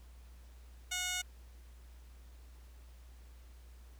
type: tone with band-pass filter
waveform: 15% pulse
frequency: 728 Hz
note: F#5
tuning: 28 cents flat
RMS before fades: -37 dBFS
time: 0.91-1.22 s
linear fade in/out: 10 ms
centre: 5600 Hz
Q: 1.1
effects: added 60 Hz sine -52 dBFS peak until 3.99 s + pink hiss -66 dBFS RMS until 3.99 s